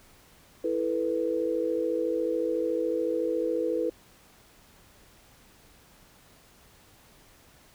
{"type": "chord", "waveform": "sine", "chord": "E suspended fourth", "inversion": "none", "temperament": "equal", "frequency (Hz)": [329.6, 440, 493.9], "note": ["E4", "A4", "B4"], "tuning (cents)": [0, 0, 0], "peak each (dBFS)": [-30, -31, -28], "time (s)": [0.64, 3.9], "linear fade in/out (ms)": 5, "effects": ["pink hiss -57 dBFS RMS until 7.74 s"]}